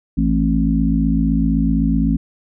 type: harmonic tone with a mistuned harmonic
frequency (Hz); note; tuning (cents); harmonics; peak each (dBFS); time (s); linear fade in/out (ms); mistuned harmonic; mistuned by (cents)
55.7; A1; +22; 1 / 3 / 4 / 5; -19 / -19 / -19 / -19; 0.17-2.17; 10; 5; -49
effects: none